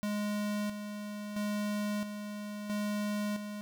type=tone with tremolo; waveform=square; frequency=207.8 Hz; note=G#3; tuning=1 cent sharp; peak=-32 dBFS; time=0.03-3.61 s; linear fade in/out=0 ms; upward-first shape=square; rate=0.75 Hz; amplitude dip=55%; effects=none